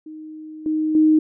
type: tone with level steps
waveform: sine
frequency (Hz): 311.1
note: D#4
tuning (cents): 0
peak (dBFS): -33 / -18 / -11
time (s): 0.06-1.19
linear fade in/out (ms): 5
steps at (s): 0.66 / 0.95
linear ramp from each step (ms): 2
effects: none